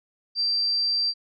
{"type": "tone", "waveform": "sine", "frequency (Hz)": 4699, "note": "D8", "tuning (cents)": 0, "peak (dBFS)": -21, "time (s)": [0.35, 1.14], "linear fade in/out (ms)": 50, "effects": []}